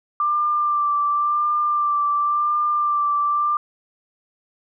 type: tone with vibrato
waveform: sine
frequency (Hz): 1183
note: D6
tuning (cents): +12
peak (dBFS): -17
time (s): 0.2-3.57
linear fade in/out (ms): 2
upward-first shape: sine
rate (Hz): 0.93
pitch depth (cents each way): 22
effects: none